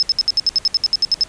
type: tone bursts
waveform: sine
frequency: 5200 Hz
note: E8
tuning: 24 cents flat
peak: -11 dBFS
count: 14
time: 0-1.235 s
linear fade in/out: 0 ms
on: 26 ms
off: 67 ms
effects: pink hiss -42 dBFS RMS until 1.28 s + resampled to 22050 Hz